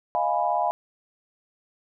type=chord; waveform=sine; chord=F half-diminished seventh; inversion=third; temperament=equal; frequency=622.3 / 698.5 / 830.6 / 987.8 Hz; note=Eb5 / F5 / Ab5 / Cb6; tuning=0 / 0 / 0 / 0 cents; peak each=-29 / -25 / -26 / -28 dBFS; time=0.15-0.71 s; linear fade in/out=0 ms; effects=none